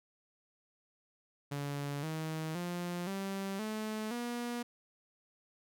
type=tone with pitch steps; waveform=sawtooth; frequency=142.7 / 158.34 / 175.68 / 194.93 / 216.3 / 240 Hz; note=D3 / D#3 / F3 / G3 / A3 / B3; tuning=-49 / +31 / +11 / -9 / -29 / -49 cents; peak=-32 dBFS; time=1.51-4.63 s; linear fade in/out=10 ms; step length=520 ms; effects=none